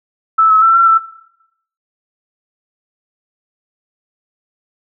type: tone with pitch steps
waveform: sine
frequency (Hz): 1314 / 1290 / 1337 / 1359 / 1328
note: E6 / E6 / E6 / F6 / E6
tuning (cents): -6 / -38 / +24 / -48 / +12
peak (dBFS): -6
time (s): 0.38-0.98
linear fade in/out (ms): 10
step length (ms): 120
effects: noise-tail reverb RT60 0.8 s tail -17 dB re dry